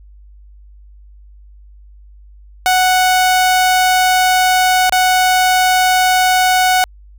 sawtooth tone with dropouts, 740 Hz, F#5, in tune, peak -6 dBFS, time 2.66-6.84 s, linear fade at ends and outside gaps 0 ms, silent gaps 4.895-4.924 s, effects added 50 Hz sine -38 dBFS peak until 7.18 s

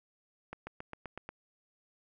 accelerating click train, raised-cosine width 0.5 ms, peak -26 dBFS, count 7, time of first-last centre 0.53-1.29 s, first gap 140 ms, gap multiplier 0.96, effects none

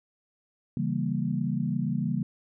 sine chord, C# diminished seventh, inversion none, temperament equal, 138.59 / 164.81 / 196 / 233.1 Hz, C#3 / E3 / G3 / Bb3, 0 / 0 / 0 / 0 cents, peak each -31 dBFS, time 0.77-2.23 s, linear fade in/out 2 ms, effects none

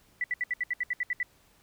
sine tone bursts, 1975.5 Hz, B6, in tune, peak -26 dBFS, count 11, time 0.21-1.23 s, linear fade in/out 2 ms, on 30 ms, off 69 ms, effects pink hiss -63 dBFS RMS until 1.62 s

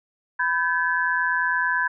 sine tone cluster, 996 / 1542 / 1711 Hz, B5 / G6 / A6, +14 / -29 / -49 cents, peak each -25 / -24 / -24 dBFS, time 0.39-1.88 s, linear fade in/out 10 ms, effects none

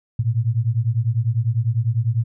sine beating tone pair, 110 / 120 Hz, A2 / B2, 0 / -49 cents, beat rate 10 Hz, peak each -20 dBFS, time 0.19-2.24 s, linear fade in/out 5 ms, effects none

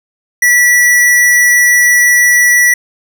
square tone, 1951 Hz, B6, 22 cents flat, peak -6 dBFS, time 0.42-2.74 s, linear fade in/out 5 ms, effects 8-bit

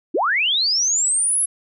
sine linear sweep, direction up, 245.4 to 11050 Hz, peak -16 dBFS, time 0.14-1.46 s, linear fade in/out 10 ms, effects none

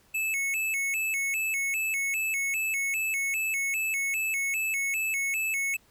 square tone with vibrato, 2399 Hz, D7, 36 cents sharp, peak -27 dBFS, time 0.14-5.77 s, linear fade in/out 10 ms, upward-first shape square, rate 2.5 Hz, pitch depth 150 cents each way, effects pink hiss -62 dBFS RMS until 5.9 s

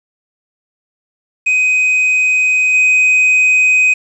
triangle tone with level steps, 2510 Hz, D#7, 15 cents sharp, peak -8 / -6 dBFS, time 1.46-3.94 s, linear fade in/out 10 ms, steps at 2.73 s, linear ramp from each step 20 ms, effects resampled to 22050 Hz + 7-bit

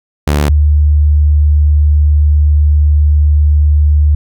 sawtooth / sine tone pair in turn, 73.42 / 74.36 Hz, D2 / D2, 0 / +22 cents, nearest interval unison, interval 22 cents, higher second, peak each -5 dBFS, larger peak neither, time 0.27-0.49 / 0.49-4.15 s, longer second, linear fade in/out 5 ms, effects none

